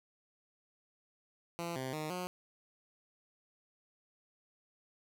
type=tone with pitch steps; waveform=10% pulse; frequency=170.2 / 130.7 / 154.4 / 180.6 Hz; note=F3 / C3 / D#3 / F#3; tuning=-44 / -1 / -13 / -42 cents; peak=-29 dBFS; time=1.59-2.27 s; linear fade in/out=0 ms; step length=170 ms; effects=none